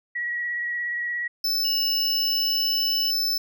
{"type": "tone with vibrato", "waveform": "sine", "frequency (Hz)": 1919, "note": "A#6", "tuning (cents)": 50, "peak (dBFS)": -25, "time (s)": [0.15, 1.28], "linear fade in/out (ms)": 10, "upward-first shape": "sine", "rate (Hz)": 17, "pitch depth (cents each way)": 18}
{"type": "tone", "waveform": "square", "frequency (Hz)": 5274, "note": "E8", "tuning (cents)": 0, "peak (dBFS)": -22, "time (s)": [1.44, 3.38], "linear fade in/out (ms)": 5}
{"type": "tone with pitch glide", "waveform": "sine", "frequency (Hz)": [2898, 2945], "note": ["F#7", "F#7"], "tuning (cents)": [-37, -9], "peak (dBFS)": -28, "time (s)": [1.64, 3.11], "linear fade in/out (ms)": 10, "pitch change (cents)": 28, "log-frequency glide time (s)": [1.97, 2.89]}
{"effects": []}